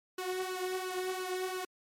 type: tone with flanger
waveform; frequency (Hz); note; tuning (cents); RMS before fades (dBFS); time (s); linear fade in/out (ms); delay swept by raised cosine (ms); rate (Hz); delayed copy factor
sawtooth; 370; F#4; 0; -36; 0.18-1.65; 5; 0.69 to 3.29; 2.9; +0.65
effects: MP3 64 kbps